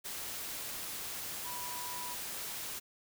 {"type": "tone in noise", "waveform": "sine", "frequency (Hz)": 980, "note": "B5", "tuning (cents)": -14, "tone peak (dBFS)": -43, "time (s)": [1.44, 2.15], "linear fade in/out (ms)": 20, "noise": "white", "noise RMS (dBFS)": -41, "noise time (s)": [0.04, 2.8], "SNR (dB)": -5, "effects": []}